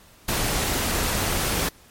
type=noise; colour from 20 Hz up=pink; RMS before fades=-24 dBFS; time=0.28-1.69 s; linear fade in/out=5 ms; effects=pink hiss -52 dBFS RMS until 1.9 s + MP3 64 kbps